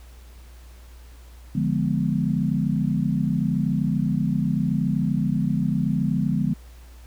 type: chord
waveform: sine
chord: D diminished seventh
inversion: none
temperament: equal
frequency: 146.83 / 174.61 / 207.7 / 246.9 Hz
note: D3 / F3 / Ab3 / Cb4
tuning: 0 / 0 / 0 / 0 cents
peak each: -25 / -25 / -25 / -27 dBFS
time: 1.55-6.54 s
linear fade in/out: 5 ms
effects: added 60 Hz sine -42 dBFS peak until 7.06 s + pink hiss -54 dBFS RMS until 7.06 s